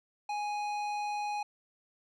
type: tone with tanh clipping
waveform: sine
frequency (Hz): 830.6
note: G#5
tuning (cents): 0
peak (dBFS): -34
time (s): 0.29-1.43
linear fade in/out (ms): 5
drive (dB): 14
effects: none